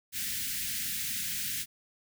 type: band-stop noise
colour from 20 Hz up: white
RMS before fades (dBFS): -34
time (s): 0.12-1.66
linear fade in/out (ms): 50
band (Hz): 260 to 1600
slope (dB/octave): 48
effects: none